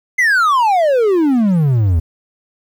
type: exponential sweep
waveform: triangle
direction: down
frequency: 2097 to 77.78 Hz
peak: -8 dBFS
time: 0.18-2 s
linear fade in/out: 10 ms
effects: 8-bit